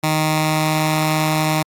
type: tone with notch filter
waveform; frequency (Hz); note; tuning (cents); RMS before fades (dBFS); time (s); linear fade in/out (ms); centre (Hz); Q
10% pulse; 155.56; D#3; 0; -18; 0.03-1.63; 10; 440; 1.3
effects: AAC 64 kbps